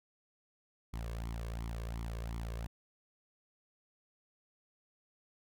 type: tone with flanger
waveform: sawtooth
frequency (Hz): 56.9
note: A#1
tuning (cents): -41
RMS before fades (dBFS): -40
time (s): 0.93-2.67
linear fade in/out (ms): 10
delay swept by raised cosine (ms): 0.9 to 1.87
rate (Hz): 2.8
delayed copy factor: +0.7
effects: none